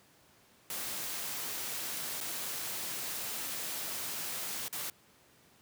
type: noise with dropouts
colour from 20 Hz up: white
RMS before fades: -38 dBFS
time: 0.7-4.9 s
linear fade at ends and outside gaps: 2 ms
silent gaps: 2.205-2.21 / 4.682-4.727 s
effects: pink hiss -63 dBFS RMS until 5.61 s + high-pass 100 Hz 12 dB/octave